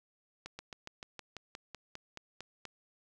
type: slowing click train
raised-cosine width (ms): 0.2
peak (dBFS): -26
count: 13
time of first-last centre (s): 0.46-2.653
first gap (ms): 130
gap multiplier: 1.06
effects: none